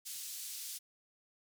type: band-pass noise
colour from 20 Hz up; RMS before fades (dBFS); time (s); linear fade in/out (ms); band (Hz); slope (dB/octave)
white; -44; 0.05-0.79; 20; 4100 to 12000; 12
effects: none